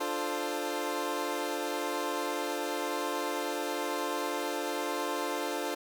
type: chord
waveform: 20% pulse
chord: D minor seventh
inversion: none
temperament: equal with one note detuned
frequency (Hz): 296.4 / 349.2 / 440 / 523.3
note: D4 / F4 / A4 / C5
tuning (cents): +16 / 0 / 0 / 0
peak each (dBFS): -32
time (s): 0-5.75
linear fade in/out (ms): 10
effects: none